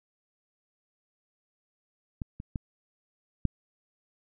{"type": "clicks", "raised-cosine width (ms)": 5, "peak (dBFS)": [-21, -26, -19, -12], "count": 4, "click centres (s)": [2.218, 2.401, 2.558, 3.453], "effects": []}